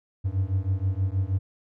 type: beating tone pair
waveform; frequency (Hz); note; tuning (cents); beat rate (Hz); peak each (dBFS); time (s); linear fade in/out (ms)
triangle; 92.5 / 98.8; F#2 / G2; 0 / +14; 6.3; -24; 0.24-1.39; 20
effects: none